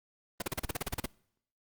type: noise bursts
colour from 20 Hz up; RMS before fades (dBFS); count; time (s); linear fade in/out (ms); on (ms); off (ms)
pink; -32; 12; 0.4-1.059; 5; 21; 37
effects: noise-tail reverb RT60 0.7 s tail -24 dB re dry + Opus 32 kbps